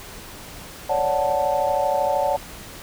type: chord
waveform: sine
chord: D major seventh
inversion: third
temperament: equal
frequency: 554.4 / 587.3 / 740 / 880 Hz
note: C#5 / D5 / F#5 / A5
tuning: 0 / 0 / 0 / 0 cents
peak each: -24 dBFS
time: 0.89-2.37 s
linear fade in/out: 10 ms
effects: pink hiss -39 dBFS RMS until 2.82 s